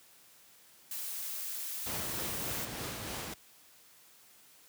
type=noise; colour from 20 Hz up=blue; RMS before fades=-39 dBFS; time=0.91-2.65 s; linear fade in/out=2 ms
type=noise with tremolo; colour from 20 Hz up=pink; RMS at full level=-38 dBFS; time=1.86-3.34 s; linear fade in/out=5 ms; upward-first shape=sine; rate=3.3 Hz; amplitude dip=30%
effects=white hiss -60 dBFS RMS until 4.68 s + high-pass 80 Hz 12 dB/octave